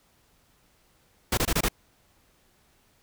pink noise bursts, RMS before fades -24 dBFS, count 5, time 1.32-1.686 s, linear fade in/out 5 ms, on 54 ms, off 24 ms, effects pink hiss -64 dBFS RMS until 3.02 s

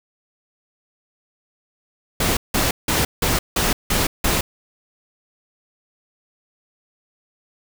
pink noise bursts, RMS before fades -19 dBFS, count 7, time 2.2-4.41 s, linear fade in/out 5 ms, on 170 ms, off 170 ms, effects none

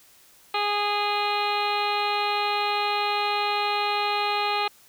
harmonic tone, 412.5 Hz, G#4, 12 cents flat, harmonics 1 / 2 / 3 / 4 / 5 / 6 / 7 / 8 / 9 / 10, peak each -32 / -26 / -29 / -40 / -36 / -31 / -36 / -38 / -37 / -34 dBFS, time 0.54-4.68 s, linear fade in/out 5 ms, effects white hiss -55 dBFS RMS until 4.88 s

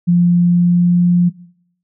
sine tone with pitch glide, 174.61 to 175.82 Hz, F3 to F3, 0 to +12 cents, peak -8 dBFS, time 0.07-1.3 s, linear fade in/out 20 ms, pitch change +12 cents, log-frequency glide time 0.41-1.04 s, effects noise-tail reverb RT60 0.7 s tail -21 dB re dry

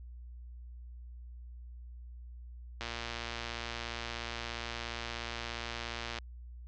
click train, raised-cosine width 0.2 ms, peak -20 dBFS, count 396, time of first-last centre 2.81-6.186 s, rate 117 Hz, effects added 60 Hz sine -45 dBFS peak until 6.67 s + low-pass 5000 Hz 12 dB/octave

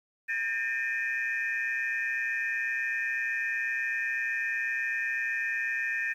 sine tone cluster, 1608 / 1813 / 2401 / 2529 Hz, G6 / A#6 / D7 / D#7, +44 / -49 / +38 / +28 cents, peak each -36 / -29 / -36 / -37 dBFS, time 0.28-6.14 s, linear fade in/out 20 ms, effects tanh soft clip ceiling -20 dBFS + 10-bit

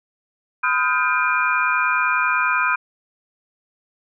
sine tone cluster, 1009 / 1261 / 1421 / 1571 / 2414 Hz, B5 / D#6 / F6 / G6 / D7, +37 / +23 / +30 / +3 / +47 cents, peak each -23 dBFS, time 0.63-2.76 s, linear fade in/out 10 ms, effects none

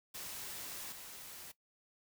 white noise with level steps, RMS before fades -45 / -50 dBFS, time 0.14-1.52 s, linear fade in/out 10 ms, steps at 0.92 s, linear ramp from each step 2 ms, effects noise-tail reverb RT60 0.1 s tail -17 dB re dry

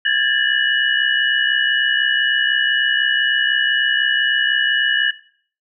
sine tone cluster, 1641 / 1705 / 1771 / 2927 Hz, G#6 / G#6 / A6 / F#7, -21 / +45 / +11 / -19 cents, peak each -20 dBFS, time 0.05-5.11 s, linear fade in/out 5 ms, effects noise-tail reverb RT60 0.5 s tail -17 dB re dry

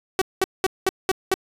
sawtooth tone bursts, 379.4 Hz, F#4, 43 cents sharp, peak -13 dBFS, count 6, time 0.19-1.34 s, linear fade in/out 0 ms, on 25 ms, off 200 ms, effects resampled to 32000 Hz

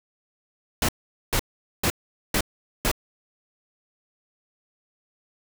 pink noise bursts, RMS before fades -22 dBFS, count 5, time 0.82-2.915 s, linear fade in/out 2 ms, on 67 ms, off 440 ms, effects none

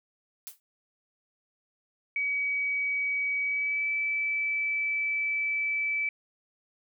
blue noise with exponential decay, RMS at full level -37 dBFS, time 0.47-0.6 s, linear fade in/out 0 ms, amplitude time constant 28 ms
sine tone with pitch glide, 2270 to 2310 Hz, C#7 to D7, +41 to -29 cents, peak -26 dBFS, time 2.16-6.09 s, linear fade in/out 2 ms, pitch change +30 cents, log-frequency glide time 3.44-3.89 s
effects none

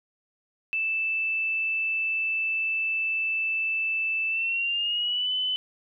sine tone with pitch glide, 2641 to 3016 Hz, E7 to F#7, +3 to +32 cents, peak -24 dBFS, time 0.73-5.56 s, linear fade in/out 0 ms, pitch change +229 cents, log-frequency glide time 4.29-5.33 s, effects none

